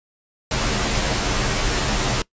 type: noise with comb filter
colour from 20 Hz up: pink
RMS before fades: -21 dBFS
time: 0.51-2.22 s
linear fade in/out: 2 ms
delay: 12 ms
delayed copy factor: -0.85
effects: noise-tail reverb RT60 0.1 s tail -21 dB re dry + resampled to 16000 Hz